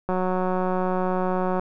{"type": "click train", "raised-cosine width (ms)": 1, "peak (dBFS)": -12, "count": 278, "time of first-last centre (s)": [0.09, 1.595], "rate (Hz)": 184, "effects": []}